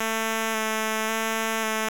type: tone with vibrato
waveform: 5% pulse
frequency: 220.9 Hz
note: A3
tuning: 7 cents sharp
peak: -13 dBFS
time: 0-1.89 s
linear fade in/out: 5 ms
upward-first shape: square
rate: 0.92 Hz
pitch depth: 14 cents each way
effects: 7-bit